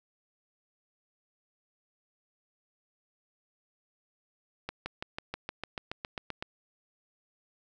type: accelerating click train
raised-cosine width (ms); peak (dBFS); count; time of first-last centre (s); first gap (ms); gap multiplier
0.3; -19; 13; 4.69-6.425; 170; 0.97
effects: none